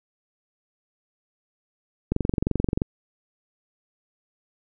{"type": "click train", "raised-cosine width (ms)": 3, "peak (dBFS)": -9, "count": 17, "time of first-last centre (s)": [2.12, 2.819], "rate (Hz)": 22.9, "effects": []}